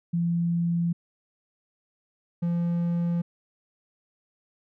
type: tone pair in turn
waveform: sine / triangle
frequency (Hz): 170.4 / 171.59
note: F3 / F3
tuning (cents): -42 / -30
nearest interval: unison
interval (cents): 12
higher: second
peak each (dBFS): -22 / -21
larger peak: second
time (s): 0.13-0.93 / 2.42-3.22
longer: neither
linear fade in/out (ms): 10
effects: none